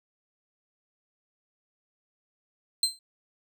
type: tone with exponential decay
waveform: 30% pulse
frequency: 4124 Hz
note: C8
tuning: 26 cents flat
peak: -15 dBFS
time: 2.83-2.99 s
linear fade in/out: 2 ms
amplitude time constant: 33 ms
effects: none